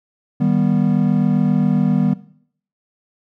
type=chord; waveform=triangle; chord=Eb augmented; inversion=none; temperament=equal with one note detuned; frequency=155.56 / 196 / 243.4 Hz; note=Eb3 / G3 / B3; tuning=0 / 0 / -25 cents; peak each=-16 dBFS; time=0.4-2.14 s; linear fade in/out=10 ms; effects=noise-tail reverb RT60 0.6 s tail -17 dB re dry